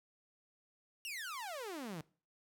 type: exponential sweep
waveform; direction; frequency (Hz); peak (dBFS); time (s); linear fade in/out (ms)
sawtooth; down; 2900 to 146.83; -38; 1.05-2.01; 0
effects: noise-tail reverb RT60 0.4 s tail -21 dB re dry